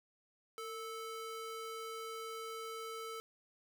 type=ring-modulated tone; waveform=square; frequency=880 Hz; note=A5; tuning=in tune; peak=-40 dBFS; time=0.58-3.2 s; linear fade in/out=0 ms; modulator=427 Hz; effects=none